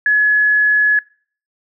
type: tone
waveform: sine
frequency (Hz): 1697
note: G#6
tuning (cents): +37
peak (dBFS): -10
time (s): 0.06-0.99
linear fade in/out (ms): 2
effects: noise-tail reverb RT60 0.5 s tail -25 dB re dry